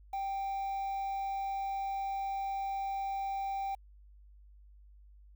triangle tone with quantisation, 784 Hz, G5, in tune, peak -31 dBFS, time 0.13-3.75 s, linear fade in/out 5 ms, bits 9, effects added 50 Hz sine -54 dBFS peak until 5.35 s

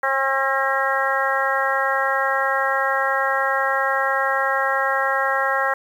harmonic tone, 269.7 Hz, C#4, 47 cents flat, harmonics 2 / 3 / 4 / 5 / 6 / 7, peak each -25 / -25 / -25 / -25 / -25 / -25 dBFS, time 0.03-5.74 s, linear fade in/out 5 ms, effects 8-bit

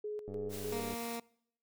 sine tone with tremolo, 421.2 Hz, G#4, 24 cents sharp, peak -36 dBFS, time 0.04-0.92 s, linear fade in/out 5 ms, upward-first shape square, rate 3.3 Hz, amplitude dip 60%
click train, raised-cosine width 2 ms, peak -33 dBFS, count 66, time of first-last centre 0.28-0.94 s, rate 98.5 Hz
white noise, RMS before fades -47 dBFS, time 0.49-1.2 s, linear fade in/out 50 ms
15% pulse tone, 233.1 Hz, A#3, in tune, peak -32 dBFS, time 0.72-1.2 s, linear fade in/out 5 ms
effects noise-tail reverb RT60 0.7 s tail -24 dB re dry

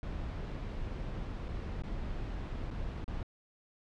brown noise with dropouts, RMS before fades -38 dBFS, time 0.03-3.23 s, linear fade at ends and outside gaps 1 ms, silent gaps 1.484-1.488 / 1.821-1.836 / 2.704-2.71 / 3.043-3.079 s, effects low-pass 4000 Hz 12 dB/octave

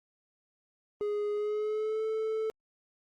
triangle tone with pitch glide, 415.3 to 439.2 Hz, G#4 to A4, 0 to -3 cents, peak -27 dBFS, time 1.01-2.5 s, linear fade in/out 0 ms, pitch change +97 cents, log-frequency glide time 1.32-2.04 s, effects Opus 32 kbps

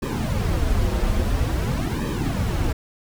brown noise with flanger, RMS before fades -22 dBFS, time 0.02-2.73 s, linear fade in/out 10 ms, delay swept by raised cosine 1.4 to 7.2 ms, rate 0.49 Hz, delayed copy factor -0.85, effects none

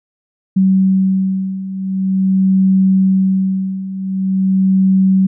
sine beating tone pair, 190 / 190.45 Hz, F#3 / G3, +46 / -50 cents, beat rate 0.45 Hz, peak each -16 / -12 dBFS, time 0.56-5.27 s, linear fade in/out 10 ms, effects none

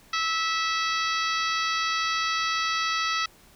harmonic tone, 653 Hz, E5, 17 cents flat, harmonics 2 / 3 / 4 / 5 / 6 / 7 / 8 / 9, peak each -27 / -31 / -33 / -35 / -34 / -35 / -38 / -40 dBFS, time 0.13-3.26 s, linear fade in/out 5 ms, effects pink hiss -55 dBFS RMS until 3.55 s

